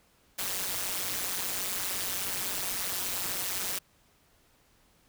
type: noise with amplitude modulation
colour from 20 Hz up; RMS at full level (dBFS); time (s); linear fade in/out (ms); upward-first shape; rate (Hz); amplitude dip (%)
white; -29; 0.38-3.79; 10; sine; 187; 90
effects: pink hiss -65 dBFS RMS until 5.08 s